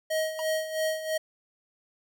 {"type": "tone with tremolo", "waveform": "square", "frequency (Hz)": 631, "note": "D#5", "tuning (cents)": 24, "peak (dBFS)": -25, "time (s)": [0.1, 1.18], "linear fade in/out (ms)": 10, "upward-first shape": "sine", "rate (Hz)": 3, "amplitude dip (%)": 70}
{"type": "tone with exponential decay", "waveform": "square", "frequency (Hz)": 963, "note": "B5", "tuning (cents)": -44, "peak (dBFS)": -31, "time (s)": [0.39, 0.46], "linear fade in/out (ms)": 1, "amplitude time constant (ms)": 15}
{"effects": []}